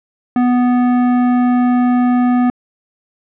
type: tone with tanh clipping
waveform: sine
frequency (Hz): 246.9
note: B3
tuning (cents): 0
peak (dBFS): -12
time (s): 0.36-2.5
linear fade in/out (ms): 2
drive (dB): 16
effects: low-pass 2000 Hz 12 dB/octave